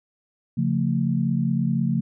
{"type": "chord", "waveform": "sine", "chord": "Db augmented", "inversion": "none", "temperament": "equal with one note detuned", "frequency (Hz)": [138.59, 174.61, 224.4], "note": ["Db3", "F3", "A3"], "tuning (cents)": [0, 0, 34], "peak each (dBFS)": -24, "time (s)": [0.57, 2.01], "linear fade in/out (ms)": 10, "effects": []}